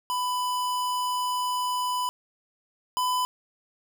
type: tone pair in turn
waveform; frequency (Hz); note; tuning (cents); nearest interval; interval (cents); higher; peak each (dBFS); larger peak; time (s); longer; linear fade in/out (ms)
square; 996 / 1002.3; B5 / B5; +14 / +25; unison; 11; second; -26 / -24; second; 0.1-2.09 / 2.97-3.25; first; 0
effects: none